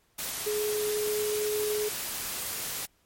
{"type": "tone in noise", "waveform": "sine", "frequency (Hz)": 421.9, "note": "G#4", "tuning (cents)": 27, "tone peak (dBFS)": -27, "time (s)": [0.46, 1.89], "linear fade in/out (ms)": 10, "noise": "white", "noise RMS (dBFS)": -34, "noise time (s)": [0.18, 2.86], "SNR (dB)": 4, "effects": ["pink hiss -68 dBFS RMS until 3.05 s", "MP3 64 kbps"]}